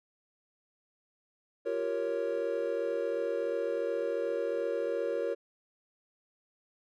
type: chord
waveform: triangle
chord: G half-diminished seventh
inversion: third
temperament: equal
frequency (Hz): 349.2 / 392 / 466.2 / 554.4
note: F4 / G4 / Bb4 / Db5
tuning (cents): 0 / 0 / 0 / 0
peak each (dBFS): -36 / -37 / -31 / -32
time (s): 1.65-5.35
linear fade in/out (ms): 20
effects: none